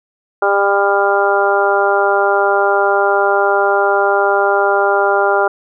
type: harmonic tone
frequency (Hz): 199.7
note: G3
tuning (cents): +32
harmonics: 2 / 3 / 4 / 5 / 6 / 7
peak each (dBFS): -16 / -17 / -16 / -22 / -22 / -17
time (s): 0.42-5.48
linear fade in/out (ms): 5
effects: none